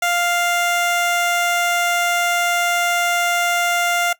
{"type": "tone", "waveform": "15% pulse", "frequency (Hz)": 698.5, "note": "F5", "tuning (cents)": 0, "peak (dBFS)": -10, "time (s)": [0.02, 4.13], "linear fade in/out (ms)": 5, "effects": ["noise-tail reverb RT60 0.1 s tail -18 dB re dry"]}